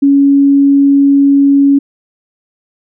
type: tone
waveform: sine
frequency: 279.3 Hz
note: C#4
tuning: 13 cents sharp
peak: -4 dBFS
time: 0.02-1.79 s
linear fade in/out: 10 ms
effects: none